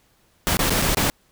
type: noise with dropouts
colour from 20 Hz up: pink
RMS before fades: -20 dBFS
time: 0.47-1.1 s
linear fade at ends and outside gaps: 0 ms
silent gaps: 0.57-0.592 / 0.696-0.705 / 0.818-0.822 / 0.947-0.97 s
effects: pink hiss -61 dBFS RMS until 1.31 s